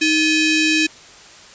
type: ring-modulated tone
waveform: sawtooth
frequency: 1413 Hz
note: F6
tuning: 20 cents sharp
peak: -7 dBFS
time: 0.01-0.87 s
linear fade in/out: 10 ms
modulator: 1100 Hz
effects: white hiss -42 dBFS RMS until 1.54 s + resampled to 16000 Hz